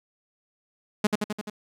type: tone with echo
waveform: sawtooth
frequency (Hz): 210.3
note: G#3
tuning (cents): +22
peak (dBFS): -14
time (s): 1.04-1.07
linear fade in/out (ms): 5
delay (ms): 86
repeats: 5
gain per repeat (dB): -3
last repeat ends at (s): 1.5
effects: low-pass 11000 Hz 12 dB/octave + 9-bit